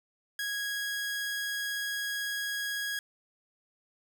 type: tone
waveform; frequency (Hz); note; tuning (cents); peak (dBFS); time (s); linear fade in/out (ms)
sawtooth; 1653; G#6; -9; -28; 0.39-2.99; 2
effects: none